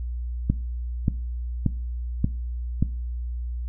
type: click train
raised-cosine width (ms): 5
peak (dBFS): -7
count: 5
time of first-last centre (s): 0.5-2.826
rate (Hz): 1.72
effects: noise-tail reverb RT60 0.4 s tail -19 dB re dry + added 60 Hz sine -27 dBFS peak until 3.68 s